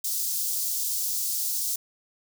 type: high-pass noise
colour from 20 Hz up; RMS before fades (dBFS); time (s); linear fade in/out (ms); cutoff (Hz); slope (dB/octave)
white; -28; 0.04-1.76; 5; 4800; 24
effects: none